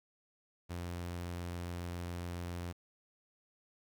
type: tone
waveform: sawtooth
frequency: 87.31 Hz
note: F2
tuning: in tune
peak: -35 dBFS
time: 0.69-2.73 s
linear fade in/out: 20 ms
effects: 11-bit